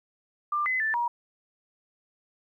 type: tone with pitch steps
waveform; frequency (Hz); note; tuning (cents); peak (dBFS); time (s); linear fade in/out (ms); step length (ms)
sine; 1190 / 2030 / 1763 / 952; D6 / B6 / A6 / A#5; +22 / +47 / +3 / +36; -24; 0.52-1.08; 5; 140
effects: 11-bit